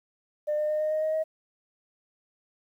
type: tone with pitch steps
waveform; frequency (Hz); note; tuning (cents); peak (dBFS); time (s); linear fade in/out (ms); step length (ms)
sine; 600 / 605.2 / 610.5 / 615.8 / 621.2 / 626.6 / 632; D5 / D#5 / D#5 / D#5 / D#5 / D#5 / D#5; +37 / -48 / -33 / -18 / -3 / +12 / +27; -23; 0.47-1.24; 20; 110
effects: tanh soft clip ceiling -21 dBFS + 10-bit